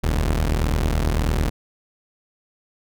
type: tone pair together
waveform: sawtooth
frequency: 41.64 / 74.2 Hz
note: E1 / D2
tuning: +18 / +18 cents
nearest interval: minor seventh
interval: 1000 cents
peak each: -16 / -19 dBFS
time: 0.03-1.5 s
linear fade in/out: 10 ms
effects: none